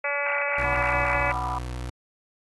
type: harmonic tone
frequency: 285.7 Hz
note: D4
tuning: 48 cents flat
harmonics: 2 / 3 / 4 / 5 / 6 / 7 / 8 / 9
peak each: -30 / -35 / -35 / -33 / -36 / -30 / -31 / -35 dBFS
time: 0.04-1.32 s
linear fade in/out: 5 ms
type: tone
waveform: 30% pulse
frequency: 61.9 Hz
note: B1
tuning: 5 cents sharp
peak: -28 dBFS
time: 0.58-1.9 s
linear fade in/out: 5 ms
type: chord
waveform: sine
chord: B minor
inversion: second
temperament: just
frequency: 740.8 / 987.8 / 1185.3 Hz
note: F#5 / B5 / D6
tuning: +2 / 0 / +16 cents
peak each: -34 / -31 / -34 dBFS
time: 0.64-1.59 s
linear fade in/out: 10 ms
effects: AAC 32 kbps